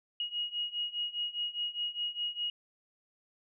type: beating tone pair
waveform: sine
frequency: 2885 / 2889.9 Hz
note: F#7 / F#7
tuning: -44 / -41 cents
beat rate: 4.9 Hz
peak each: -37 / -35 dBFS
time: 0.2-2.5 s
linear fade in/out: 2 ms
effects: none

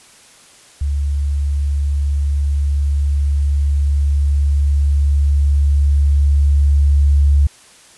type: tone with level ramp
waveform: sine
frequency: 71.3 Hz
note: C#2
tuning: 49 cents sharp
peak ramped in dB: -15 to -8 dBFS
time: 0.81-7.47 s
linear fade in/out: 5 ms
effects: white hiss -45 dBFS RMS until 7.97 s + resampled to 24000 Hz

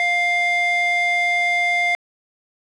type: tone with band-pass filter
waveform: square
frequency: 701 Hz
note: F5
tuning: 6 cents sharp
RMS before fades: -19 dBFS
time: 0-1.95 s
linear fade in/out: 0 ms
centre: 1800 Hz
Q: 3.7
effects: resampled to 22050 Hz + 7-bit

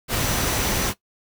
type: tone in noise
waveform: sine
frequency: 5920 Hz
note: F#8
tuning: in tune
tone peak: -33 dBFS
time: 0.17-0.92 s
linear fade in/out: 50 ms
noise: pink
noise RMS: -23 dBFS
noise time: 0.08-0.94 s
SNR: -13 dB
effects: noise-tail reverb RT60 0.1 s tail -17 dB re dry

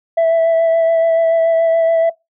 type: tone with vibrato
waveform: sine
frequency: 659.3 Hz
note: E5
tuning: in tune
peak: -7 dBFS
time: 0.17-2.1 s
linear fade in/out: 10 ms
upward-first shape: sine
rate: 7 Hz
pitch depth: 15 cents each way
effects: noise-tail reverb RT60 0.2 s tail -23 dB re dry + tanh soft clip ceiling -9 dBFS

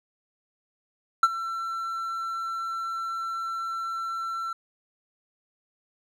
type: tone with ADSR envelope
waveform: triangle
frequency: 1346 Hz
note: E6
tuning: 36 cents sharp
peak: -10 dBFS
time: 1.23-4.53 s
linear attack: 4 ms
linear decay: 39 ms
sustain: -17 dB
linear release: 4 ms
effects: none

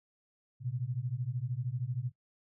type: beating tone pair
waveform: sine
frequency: 117.5 / 130.5 Hz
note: A#2 / C3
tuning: +14 / -4 cents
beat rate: 13 Hz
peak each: -36 / -35 dBFS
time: 0.6-2.12 s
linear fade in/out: 50 ms
effects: noise-tail reverb RT60 0.1 s tail -20 dB re dry

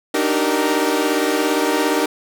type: chord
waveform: sawtooth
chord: Eb major seventh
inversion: third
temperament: equal with one note detuned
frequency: 293.7 / 311.1 / 384.6 / 466.2 Hz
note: D4 / Eb4 / G4 / Bb4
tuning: 0 / 0 / -33 / 0 cents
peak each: -18 dBFS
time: 0.14-2.06 s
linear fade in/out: 5 ms
effects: none

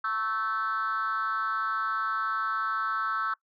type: tone with frequency modulation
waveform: sine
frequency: 1318.5 Hz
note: E6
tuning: in tune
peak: -25 dBFS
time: 0.04-3.34 s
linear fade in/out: 5 ms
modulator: 212 Hz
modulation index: 0.97
effects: noise-tail reverb RT60 0.1 s tail -23 dB re dry + tanh soft clip ceiling -23 dBFS

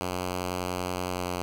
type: tone with pitch glide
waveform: 5% pulse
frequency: 90.6 to 89.51 Hz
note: F#2 to F2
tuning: -36 to +43 cents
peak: -18 dBFS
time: 0.01-1.42 s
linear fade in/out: 0 ms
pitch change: -21 cents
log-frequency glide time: 1.09-1.24 s
effects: none

